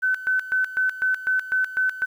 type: tone with tremolo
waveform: sine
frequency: 1518 Hz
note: F#6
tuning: 44 cents sharp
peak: -18 dBFS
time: 0.02-2.06 s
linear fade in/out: 20 ms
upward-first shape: square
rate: 4 Hz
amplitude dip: 80%
effects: 9-bit